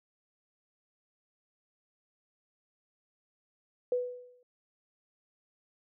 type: tone with exponential decay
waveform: sine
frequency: 494.5 Hz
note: B4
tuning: 2 cents sharp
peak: -24 dBFS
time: 3.92-4.43 s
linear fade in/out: 2 ms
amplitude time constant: 110 ms
effects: none